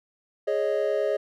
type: chord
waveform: triangle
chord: Ab suspended fourth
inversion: none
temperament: just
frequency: 415.3 / 553.7 / 623 Hz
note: Ab4 / Db5 / Eb5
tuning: 0 / -2 / +2 cents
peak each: -25 dBFS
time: 0.47-1.17 s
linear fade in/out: 10 ms
effects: none